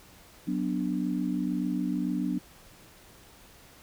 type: chord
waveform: sine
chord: B minor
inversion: second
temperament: equal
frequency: 185 / 246.9 / 293.7 Hz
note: F#3 / B3 / D4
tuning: 0 / 0 / 0 cents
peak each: -31 dBFS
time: 0.47-2.39 s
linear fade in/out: 10 ms
effects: pink hiss -54 dBFS RMS until 3.82 s